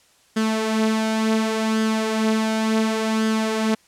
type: tone with flanger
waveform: sawtooth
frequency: 220 Hz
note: A3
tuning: in tune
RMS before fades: -21 dBFS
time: 0.36-3.75 s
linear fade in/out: 10 ms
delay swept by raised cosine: 0.61 to 5.91 ms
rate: 0.69 Hz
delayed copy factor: +0.5
effects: white hiss -57 dBFS RMS until 3.87 s + low-pass 9000 Hz 12 dB/octave